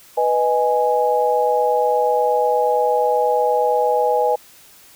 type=chord; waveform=sine; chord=G# minor; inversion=first; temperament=equal; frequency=493.9 / 622.3 / 830.6 Hz; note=B4 / D#5 / G#5; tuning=0 / 0 / 0 cents; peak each=-18 / -21 / -18 dBFS; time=0.17-4.36 s; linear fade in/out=10 ms; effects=white hiss -47 dBFS RMS until 4.95 s